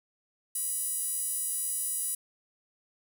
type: tone with high-pass filter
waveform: sawtooth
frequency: 982 Hz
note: B5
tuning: 10 cents flat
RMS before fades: -32 dBFS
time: 0.55-2.15 s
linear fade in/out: 5 ms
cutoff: 10000 Hz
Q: 4.6
effects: none